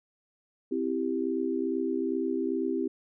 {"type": "chord", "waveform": "sine", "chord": "C major", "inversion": "none", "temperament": "equal", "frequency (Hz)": [261.6, 329.6, 392], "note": ["C4", "E4", "G4"], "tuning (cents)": [0, 0, 0], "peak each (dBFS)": -31, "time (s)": [0.71, 2.88], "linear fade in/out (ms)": 10, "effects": []}